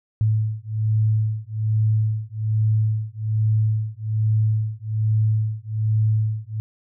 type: beating tone pair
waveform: sine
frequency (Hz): 108.2 / 109.4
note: A2 / A2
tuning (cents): -29 / -9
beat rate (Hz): 1.2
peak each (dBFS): -21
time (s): 0.21-6.6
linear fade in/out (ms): 0
effects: none